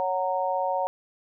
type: chord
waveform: sine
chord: F# major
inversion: second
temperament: just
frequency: 555 / 740 / 925 Hz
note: C#5 / F#5 / A#5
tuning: +2 / 0 / -14 cents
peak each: -28 dBFS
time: 0-0.87 s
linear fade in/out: 0 ms
effects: none